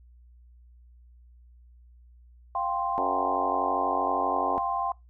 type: chord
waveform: sine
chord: F suspended second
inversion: none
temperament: equal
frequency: 698.5 / 784 / 1046.5 Hz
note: F5 / G5 / C6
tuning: 0 / 0 / 0 cents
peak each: -32 / -30 / -29 dBFS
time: 2.55-4.92 s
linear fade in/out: 2 ms
type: harmonic tone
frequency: 92.5 Hz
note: F#2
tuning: in tune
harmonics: 3 / 4 / 5 / 6 / 7 / 8 / 9 / 10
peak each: -36 / -36 / -36 / -36 / -36 / -36 / -36 / -36 dBFS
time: 2.98-4.58 s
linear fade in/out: 0 ms
effects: noise-tail reverb RT60 0.2 s tail -23 dB re dry + added 60 Hz sine -51 dBFS peak until 5.09 s